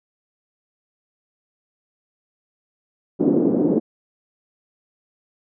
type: band-pass noise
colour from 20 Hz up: white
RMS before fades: -18 dBFS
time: 3.19-3.8 s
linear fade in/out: 20 ms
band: 200 to 380 Hz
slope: 24 dB/octave
effects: none